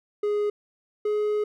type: tone pair in turn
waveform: triangle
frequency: 415.3 / 420.6 Hz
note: G#4 / G#4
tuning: 0 / +22 cents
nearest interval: unison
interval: 22 cents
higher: second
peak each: -20 dBFS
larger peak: neither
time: 0.23-0.5 / 1.05-1.44 s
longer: second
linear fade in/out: 5 ms
effects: none